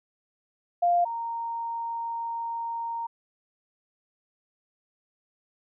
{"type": "tone pair in turn", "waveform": "sine", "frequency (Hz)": [698.5, 926.5], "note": ["F5", "A#5"], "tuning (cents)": [0, -11], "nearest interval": "perfect fourth", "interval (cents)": 489, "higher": "second", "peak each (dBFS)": [-19, -29], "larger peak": "first", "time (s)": [[0.82, 1.05], [1.05, 3.07]], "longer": "second", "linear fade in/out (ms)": 10, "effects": []}